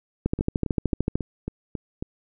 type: two click trains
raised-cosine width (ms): 3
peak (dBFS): -16 / -9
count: 7 / 13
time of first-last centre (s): 0.39-2.025 / 0.26-1.156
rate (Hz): 3.67 / 13.4
effects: none